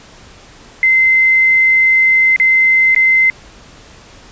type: tone with dropouts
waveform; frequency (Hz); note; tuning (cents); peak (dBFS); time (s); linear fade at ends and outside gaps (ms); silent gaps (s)
sine; 2069; C7; -20; -7; 0.83-3.3; 1; 2.362-2.399 / 2.948-2.962
effects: pink hiss -40 dBFS RMS until 4.31 s + resampled to 16000 Hz